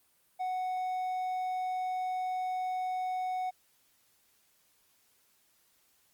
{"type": "tone", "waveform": "triangle", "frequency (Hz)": 740, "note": "F#5", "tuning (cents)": 0, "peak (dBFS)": -29, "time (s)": [0.39, 3.51], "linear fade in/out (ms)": 20, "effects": ["white hiss -69 dBFS RMS until 6.13 s", "Opus 32 kbps"]}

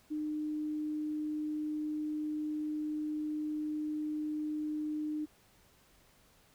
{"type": "tone", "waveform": "sine", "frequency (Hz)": 304, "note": "D#4", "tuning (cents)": -40, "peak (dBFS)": -33, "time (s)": [0.1, 5.26], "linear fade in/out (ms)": 20, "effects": ["pink hiss -65 dBFS RMS until 6.54 s"]}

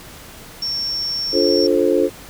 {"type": "tone", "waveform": "sine", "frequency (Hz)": 5470, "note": "F8", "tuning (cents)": -37, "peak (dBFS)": -20, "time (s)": [0.62, 1.67], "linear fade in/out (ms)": 5}
{"type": "chord", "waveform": "sine", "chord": "D minor seventh", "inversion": "none", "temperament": "just", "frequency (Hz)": [293.7, 352.4, 440.5, 528.6], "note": ["D4", "F4", "A4", "C5"], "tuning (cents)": [0, 16, 2, 18], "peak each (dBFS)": [-20, -18, -18, -19], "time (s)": [1.32, 2.1], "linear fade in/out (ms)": 50}
{"effects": ["pink hiss -39 dBFS RMS until 2.29 s"]}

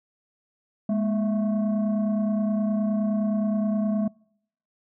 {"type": "tone with frequency modulation", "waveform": "sine", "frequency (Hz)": 208.7, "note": "G#3", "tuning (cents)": 9, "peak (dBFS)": -20, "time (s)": [0.89, 4.08], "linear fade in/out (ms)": 5, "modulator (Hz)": 447, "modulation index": 0.62, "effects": ["noise-tail reverb RT60 0.7 s tail -26 dB re dry", "tanh soft clip ceiling -17 dBFS"]}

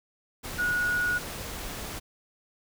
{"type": "tone in noise", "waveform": "sine", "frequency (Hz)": 1454, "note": "F#6", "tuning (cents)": -31, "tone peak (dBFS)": -24, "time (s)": [0.58, 1.19], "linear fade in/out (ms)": 20, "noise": "pink", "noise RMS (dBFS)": -37, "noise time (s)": [0.43, 2], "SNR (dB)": 10, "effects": []}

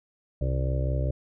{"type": "harmonic tone", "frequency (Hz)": 65, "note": "C2", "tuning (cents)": -11, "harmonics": [1, 2, 4, 5, 6, 7, 8, 9], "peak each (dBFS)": [-26, -28, -41, -40, -43, -43, -40, -36], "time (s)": [0.41, 1.11], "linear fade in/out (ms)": 5, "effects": []}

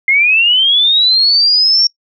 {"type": "linear sweep", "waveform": "sine", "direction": "up", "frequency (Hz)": [2093, 5530], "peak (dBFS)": -7, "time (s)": [0.08, 1.87], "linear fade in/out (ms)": 2, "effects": ["noise-tail reverb RT60 0.1 s tail -24 dB re dry"]}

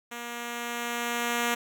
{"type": "tone with level ramp", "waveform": "5% pulse", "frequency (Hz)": 237.8, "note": "A#3", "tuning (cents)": 35, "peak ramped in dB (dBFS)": [-25, -13], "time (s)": [0.11, 1.55], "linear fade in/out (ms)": 10, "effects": []}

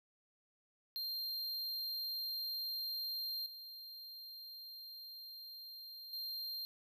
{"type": "tone with level steps", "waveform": "square", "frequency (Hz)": 4186, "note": "C8", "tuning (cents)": 0, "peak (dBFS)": [-39, -49, -41], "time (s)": [0.96, 6.65], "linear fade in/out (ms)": 0, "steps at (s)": [3.46, 6.13], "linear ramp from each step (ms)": 2, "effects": []}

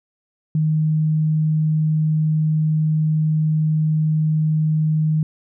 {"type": "tone", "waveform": "sine", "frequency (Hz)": 155.56, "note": "D#3", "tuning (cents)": 0, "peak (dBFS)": -15, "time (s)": [0.55, 5.23], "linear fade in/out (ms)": 2, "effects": []}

